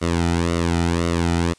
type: tone with flanger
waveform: sawtooth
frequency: 85 Hz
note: F2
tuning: 46 cents flat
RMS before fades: -20 dBFS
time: 0.01-1.54 s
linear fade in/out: 20 ms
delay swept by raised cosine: 1.2 to 1.85 ms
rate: 1.9 Hz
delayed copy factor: -0.75
effects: white hiss -56 dBFS RMS until 1.58 s + resampled to 22050 Hz